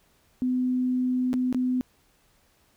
sine tone with dropouts, 252.8 Hz, B3, 41 cents sharp, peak -22 dBFS, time 0.42-1.81 s, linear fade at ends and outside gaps 0 ms, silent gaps 1.331-1.339 / 1.527-1.546 s, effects pink hiss -64 dBFS RMS until 2.76 s

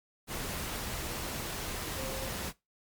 sine tone in noise, 530 Hz, C5, 22 cents sharp, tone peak -40 dBFS, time 1.94-2.31 s, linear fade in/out 50 ms, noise pink, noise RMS -37 dBFS, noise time 0.27-2.53 s, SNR -6 dB, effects noise-tail reverb RT60 0.2 s tail -19 dB re dry + MP3 96 kbps

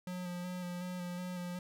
square tone with vibrato, 179 Hz, F3, 43 cents sharp, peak -39 dBFS, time 0.07-1.59 s, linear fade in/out 2 ms, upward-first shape square, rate 2.7 Hz, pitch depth 19 cents each way, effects none

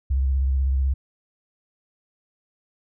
sine tone with vibrato, 66.8 Hz, C2, 36 cents sharp, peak -18 dBFS, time 0.1-0.94 s, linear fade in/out 10 ms, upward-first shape sine, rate 16 Hz, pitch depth 63 cents each way, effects none

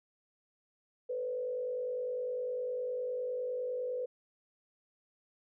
sine tone with frequency modulation, 500 Hz, B4, 21 cents sharp, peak -33 dBFS, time 1.09-4.06 s, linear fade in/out 10 ms, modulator 49.9 Hz, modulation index 0.61, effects none

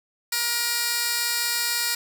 15% pulse tone with high-pass filter, 474.1 Hz, A#4, 29 cents sharp, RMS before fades -25 dBFS, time 0.32-1.95 s, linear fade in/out 5 ms, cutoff 3000 Hz, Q 0.61, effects 8-bit

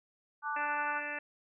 sine chord, D major, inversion second, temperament equal, 880 / 1174.7 / 1480 Hz, A5 / D6 / F#6, 0 / 0 / 0 cents, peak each -37 dBFS, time 0.42-1.02 s, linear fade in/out 50 ms
harmonic tone, 293.7 Hz, D4, in tune, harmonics 1 / 2 / 3 / 4 / 5 / 6 / 7 / 8 / 9, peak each -50 / -45 / -46 / -51 / -44 / -40 / -46 / -47 / -43 dBFS, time 0.56-1.19 s, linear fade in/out 5 ms
effects none

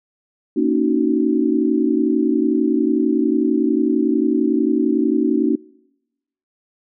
sine chord, D# minor seventh, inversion second, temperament just, 233.3 / 280 / 311.1 / 373.4 Hz, A#3 / C#4 / D#4 / F#4, +2 / +18 / 0 / +16 cents, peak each -21 / -19 / -19 / -22 dBFS, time 0.56-5.56 s, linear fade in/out 10 ms, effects noise-tail reverb RT60 1.0 s tail -26 dB re dry

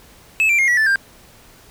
triangle tone with pitch steps, 2600 / 2357 / 2136 / 1936.6 / 1755.5 / 1591.3 Hz, E7 / D7 / C7 / B6 / A6 / G6, -24 / +6 / +35 / -34 / -4 / +26 cents, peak -11 dBFS, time 0.4-0.958 s, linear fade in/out 0 ms, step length 93 ms, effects pink hiss -47 dBFS RMS until 1.7 s

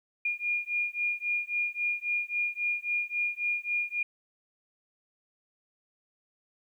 sine beating tone pair, 2422 / 2425.7 Hz, D#7 / D#7, -47 / -45 cents, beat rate 3.7 Hz, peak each -31 / -31 dBFS, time 0.25-4.03 s, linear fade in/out 5 ms, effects 11-bit

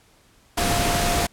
sine tone in noise, 698.5 Hz, F5, in tune, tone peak -25 dBFS, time 0.57-1.27 s, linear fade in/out 10 ms, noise pink, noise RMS -22 dBFS, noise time 0.57-1.27 s, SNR -6 dB, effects pink hiss -57 dBFS RMS until 1.32 s + low-pass 12000 Hz 12 dB/octave

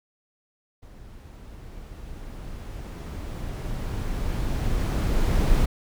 brown noise with level ramp, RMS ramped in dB -45 to -20 dBFS, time 0.82-5.66 s, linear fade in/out 10 ms, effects none

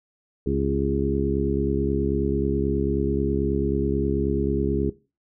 harmonic tone with a mistuned harmonic, 69.3 Hz, C#2, in tune, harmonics 1 / 2 / 3 / 4 / 5 / 6, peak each -28 / -28 / -28 / -28 / -28 / -28 dBFS, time 0.46-4.9 s, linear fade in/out 5 ms, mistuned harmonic 6, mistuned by -23 cents, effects noise-tail reverb RT60 0.3 s tail -18 dB re dry

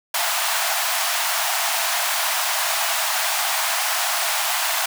pink high-pass noise, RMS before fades -22 dBFS, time 0.14-4.86 s, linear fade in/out 5 ms, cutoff 640 Hz, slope 96 dB/octave, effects none

